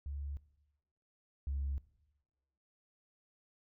sine tone pair in turn, 71.1 / 69.28 Hz, C#2 / C#2, +45 / 0 cents, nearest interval unison, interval 45 cents, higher first, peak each -38 / -33 dBFS, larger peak second, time 0.06-0.37 / 1.47-1.78 s, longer neither, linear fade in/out 0 ms, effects noise-tail reverb RT60 1.0 s tail -18 dB re dry + tanh soft clip ceiling -30 dBFS

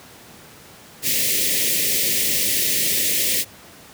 white band-stop noise, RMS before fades -20 dBFS, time 1.02-3.45 s, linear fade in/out 50 ms, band 590 to 1800 Hz, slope 96 dB/octave, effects pink hiss -44 dBFS RMS until 3.93 s + high-pass 100 Hz 12 dB/octave

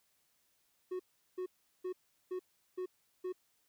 triangle tone bursts, 367.2 Hz, F#4, 13 cents flat, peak -34 dBFS, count 6, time 0.91-3.326 s, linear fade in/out 10 ms, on 86 ms, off 380 ms, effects white hiss -75 dBFS RMS until 3.68 s

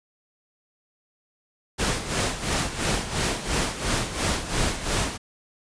pink noise with tremolo, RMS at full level -23 dBFS, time 1.78-5.18 s, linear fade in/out 20 ms, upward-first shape sine, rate 2.9 Hz, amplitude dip 70%, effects resampled to 22050 Hz

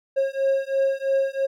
triangle beating tone pair, 540 / 543 Hz, C#5 / C#5, -45 / -36 cents, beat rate 3 Hz, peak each -21 dBFS, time 0.16-1.47 s, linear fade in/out 20 ms, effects none

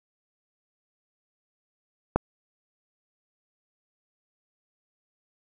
click, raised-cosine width 1 ms, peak -6 dBFS, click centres 2.16 s, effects none

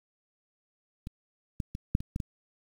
clicks, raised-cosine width 5 ms, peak -25 / -19 / -23 / -10 / -25 / -19 / -20 dBFS, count 7, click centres 1.071 / 1.602 / 1.751 / 1.951 / 2.005 / 2.161 / 2.202 s, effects 8-bit

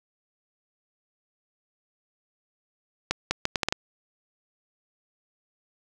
accelerating click train, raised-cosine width 0.2 ms, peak -6 dBFS, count 7, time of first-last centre 3.11-3.725 s, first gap 200 ms, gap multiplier 0.72, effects none

